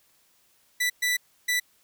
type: tone bursts at uneven times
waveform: sawtooth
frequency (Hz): 1975.5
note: B6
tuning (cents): 0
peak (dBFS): -19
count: 3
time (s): 0.8-0.9 / 1.02-1.17 / 1.48-1.6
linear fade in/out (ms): 10
effects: white hiss -64 dBFS RMS until 1.83 s